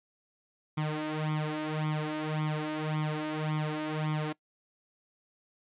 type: tone with flanger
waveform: sawtooth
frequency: 153.8 Hz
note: D#3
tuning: 20 cents flat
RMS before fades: -32 dBFS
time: 0.77-4.33 s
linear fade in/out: 10 ms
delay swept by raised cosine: 0.89 to 3.19 ms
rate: 1.8 Hz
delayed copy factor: +0.8
effects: noise-tail reverb RT60 0.1 s tail -22 dB re dry + resampled to 8000 Hz